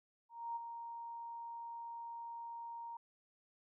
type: tone with ADSR envelope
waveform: sine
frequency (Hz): 932.3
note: A#5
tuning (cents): 0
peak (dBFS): -37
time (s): 0.29-2.97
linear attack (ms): 270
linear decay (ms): 18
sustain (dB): -7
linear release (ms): 4
effects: none